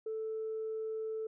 sine tone, 440 Hz, A4, in tune, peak -34 dBFS, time 0.06-1.27 s, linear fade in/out 5 ms, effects tanh soft clip ceiling -31 dBFS

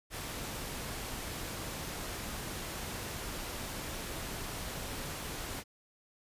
pink noise, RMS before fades -40 dBFS, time 0.1-5.64 s, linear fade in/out 50 ms, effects resampled to 32000 Hz

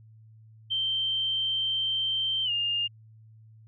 sine tone with pitch glide, 3128 to 2819 Hz, G7 to F7, -4 to +16 cents, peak -25 dBFS, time 0.7-2.88 s, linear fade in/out 20 ms, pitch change -180 cents, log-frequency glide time 2.44-2.51 s, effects added 110 Hz sine -50 dBFS peak until 3.67 s

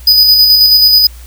square tone with tremolo, 4978 Hz, D#8, in tune, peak -3 dBFS, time 0.07-1.07 s, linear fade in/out 5 ms, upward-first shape square, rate 9.3 Hz, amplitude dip 30%, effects added 60 Hz sine -29 dBFS peak until 1.26 s + white hiss -40 dBFS RMS until 1.26 s

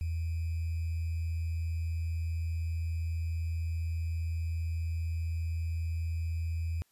sine tone with sample-and-hold, 82.41 Hz, E2, in tune, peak -30 dBFS, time 0.01-6.82 s, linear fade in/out 0 ms, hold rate 2450 Hz, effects white hiss -71 dBFS RMS until 6.91 s + resampled to 32000 Hz

